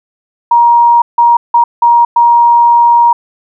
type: tone bursts at uneven times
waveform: sine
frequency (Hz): 945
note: A#5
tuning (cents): +23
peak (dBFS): -3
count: 5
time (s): 0.51-1.02 / 1.18-1.37 / 1.54-1.64 / 1.82-2.05 / 2.16-3.13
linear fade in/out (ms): 5
effects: none